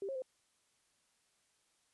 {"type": "tone with pitch steps", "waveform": "sine", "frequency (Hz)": [393.5, 539, 517], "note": ["G4", "C#5", "C5"], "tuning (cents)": [7, -49, -21], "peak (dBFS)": -37, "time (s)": [0.02, 0.221], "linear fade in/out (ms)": 2, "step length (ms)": 67, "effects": ["white hiss -75 dBFS RMS until 1.93 s", "resampled to 24000 Hz"]}